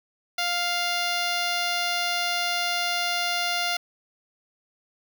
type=tone with notch filter; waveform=5% pulse; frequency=700 Hz; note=F5; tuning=4 cents sharp; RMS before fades=-26 dBFS; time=0.38-3.77 s; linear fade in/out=5 ms; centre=7700 Hz; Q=0.79; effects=none